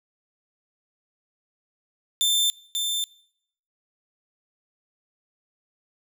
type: tone with echo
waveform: sawtooth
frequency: 3561 Hz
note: A7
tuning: 20 cents sharp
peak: -16 dBFS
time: 2.21-2.5 s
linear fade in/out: 0 ms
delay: 540 ms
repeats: 1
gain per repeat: -5 dB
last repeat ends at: 3.04 s
effects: noise-tail reverb RT60 0.7 s tail -23 dB re dry